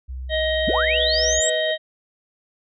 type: tone with vibrato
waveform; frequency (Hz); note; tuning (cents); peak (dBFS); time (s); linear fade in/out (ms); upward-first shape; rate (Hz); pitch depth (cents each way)
sine; 63.9; C2; -40; -28; 0.08-1.41; 20; sine; 2.8; 10
type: harmonic tone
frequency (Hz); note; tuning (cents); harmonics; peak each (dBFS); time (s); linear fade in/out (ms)
628; D#5; +16; 1 / 3 / 5 / 6; -21 / -26 / -28 / -29; 0.29-1.78; 50
type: linear sweep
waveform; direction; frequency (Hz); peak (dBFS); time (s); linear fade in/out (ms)
sine; up; 97.2 to 7902; -20; 0.67-1.5; 10
type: tone with tremolo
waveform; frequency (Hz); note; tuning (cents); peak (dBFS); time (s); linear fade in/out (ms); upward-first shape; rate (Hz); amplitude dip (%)
triangle; 495.4; B4; +5; -25; 0.68-1.72; 10; sine; 3.9; 60
effects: none